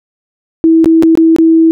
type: tone with dropouts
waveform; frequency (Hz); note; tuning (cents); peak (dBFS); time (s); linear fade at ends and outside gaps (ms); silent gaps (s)
sine; 325.4; E4; -22; -3; 0.64-1.71; 0; 0.844-0.858 / 1.025-1.033 / 1.153-1.174 / 1.363-1.385
effects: none